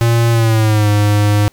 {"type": "tone with pitch glide", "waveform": "square", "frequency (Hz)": [116.54, 103.83], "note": ["A#2", "G#2"], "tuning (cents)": [0, 0], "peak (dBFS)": -10, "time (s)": [0.01, 1.48], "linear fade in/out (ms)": 0, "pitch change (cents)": -200, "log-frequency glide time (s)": [0.31, 0.89], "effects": ["pink hiss -53 dBFS RMS until 1.52 s"]}